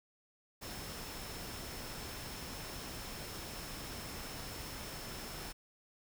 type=tone in noise; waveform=sine; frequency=5310 Hz; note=E8; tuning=12 cents sharp; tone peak=-53 dBFS; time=0.61-5.53 s; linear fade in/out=20 ms; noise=pink; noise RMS=-45 dBFS; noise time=0.61-5.53 s; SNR=-11 dB; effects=none